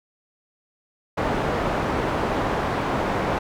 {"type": "low-pass noise", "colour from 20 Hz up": "white", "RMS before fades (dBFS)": -24, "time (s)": [1.17, 3.39], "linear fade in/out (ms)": 10, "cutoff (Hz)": 920, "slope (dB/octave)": 12, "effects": []}